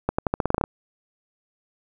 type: accelerating click train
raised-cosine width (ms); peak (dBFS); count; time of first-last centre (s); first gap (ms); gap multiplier
1; -7; 11; 0.09-0.639; 95; 0.87
effects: 8-bit